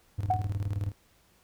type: tone with tremolo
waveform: triangle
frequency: 100 Hz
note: G2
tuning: 35 cents sharp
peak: -24 dBFS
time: 0.18-0.92 s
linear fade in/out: 10 ms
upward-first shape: square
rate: 19 Hz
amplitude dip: 70%
type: tone with exponential decay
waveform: sine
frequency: 740 Hz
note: F#5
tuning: in tune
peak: -19 dBFS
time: 0.3-0.5 s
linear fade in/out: 5 ms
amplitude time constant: 42 ms
effects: tanh soft clip ceiling -13 dBFS + pink hiss -64 dBFS RMS until 1.43 s